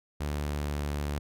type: tone with pitch glide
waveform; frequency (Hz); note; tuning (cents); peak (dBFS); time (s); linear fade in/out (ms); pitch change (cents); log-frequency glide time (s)
sawtooth; 73.42 to 72.91; D2 to D2; 0 to -12; -26; 0.2-1.19; 10; -12; 0.44-0.85
effects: none